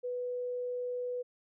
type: tone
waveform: sine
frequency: 493.9 Hz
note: B4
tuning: in tune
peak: -33 dBFS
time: 0.03-1.23 s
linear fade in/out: 20 ms
effects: none